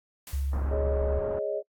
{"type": "noise with exponential decay", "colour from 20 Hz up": "white", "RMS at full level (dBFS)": -41, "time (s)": [0.27, 0.78], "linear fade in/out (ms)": 1, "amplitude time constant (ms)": 110}
{"type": "tone with pitch glide", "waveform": "sine", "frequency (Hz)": [69.3, 68.7], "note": ["C#2", "C#2"], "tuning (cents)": [0, -15], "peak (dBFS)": -26, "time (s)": [0.33, 1.19], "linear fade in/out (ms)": 5, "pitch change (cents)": -15, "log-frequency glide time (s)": [0.84, 0.9]}
{"type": "low-pass noise", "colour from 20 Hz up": "pink", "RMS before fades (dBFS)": -38, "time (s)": [0.53, 1.39], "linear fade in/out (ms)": 2, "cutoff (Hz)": 1300, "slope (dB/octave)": 24}
{"type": "chord", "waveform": "sine", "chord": "Ab suspended fourth", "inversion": "none", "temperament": "equal", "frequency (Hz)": [415.3, 554.4, 622.3], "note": ["Ab4", "Db5", "Eb5"], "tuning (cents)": [0, 0, 0], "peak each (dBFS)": [-32, -32, -31], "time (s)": [0.69, 1.63], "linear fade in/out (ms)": 50}
{"effects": ["noise-tail reverb RT60 0.1 s tail -25 dB re dry", "AAC 64 kbps"]}